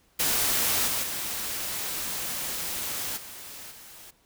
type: noise with level steps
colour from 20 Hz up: white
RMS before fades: -25 / -28 / -32 / -42 / -47 dBFS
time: 0.19-4.11 s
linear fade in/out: 10 ms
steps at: 0.86 / 1.02 / 3.16 / 3.7 s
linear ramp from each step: 20 ms
effects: pink hiss -64 dBFS RMS until 4.25 s